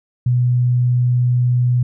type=tone; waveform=sine; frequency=123.47 Hz; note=B2; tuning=in tune; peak=-12 dBFS; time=0.26-1.83 s; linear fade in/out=5 ms; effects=none